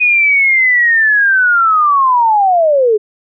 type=linear sweep; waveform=sine; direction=down; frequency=2489 to 407.6 Hz; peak=-7 dBFS; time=0-2.98 s; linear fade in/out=20 ms; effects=none